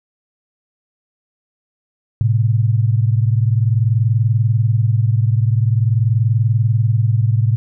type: tone pair together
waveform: sine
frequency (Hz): 108.9 / 129.36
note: A2 / C3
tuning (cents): -17 / -19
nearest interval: minor third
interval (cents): 298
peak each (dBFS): -13 / -17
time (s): 2.21-7.56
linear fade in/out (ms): 0
effects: none